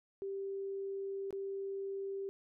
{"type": "tone with dropouts", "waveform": "sine", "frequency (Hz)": 392, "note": "G4", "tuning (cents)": 0, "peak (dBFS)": -37, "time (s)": [0.22, 2.29], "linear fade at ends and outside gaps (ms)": 0, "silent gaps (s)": [1.307, 1.327], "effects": []}